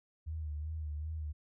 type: tone with vibrato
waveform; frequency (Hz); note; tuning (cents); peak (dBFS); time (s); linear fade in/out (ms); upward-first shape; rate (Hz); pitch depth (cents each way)
sine; 76.9; D#2; -20; -36; 0.26-1.33; 20; sine; 2.6; 61
effects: none